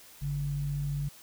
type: tone with low-pass filter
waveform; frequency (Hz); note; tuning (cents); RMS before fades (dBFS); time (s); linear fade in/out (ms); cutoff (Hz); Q
square; 47.59; F#1; +49; -32; 0.21-1.09; 10; 140; 9.6
effects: white hiss -53 dBFS RMS until 1.22 s